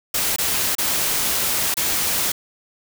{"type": "noise with dropouts", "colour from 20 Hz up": "white", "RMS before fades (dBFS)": -21, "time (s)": [0.14, 2.32], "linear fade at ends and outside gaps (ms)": 5, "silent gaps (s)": [[0.362, 0.384], [0.752, 0.783], [1.742, 1.769]], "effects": []}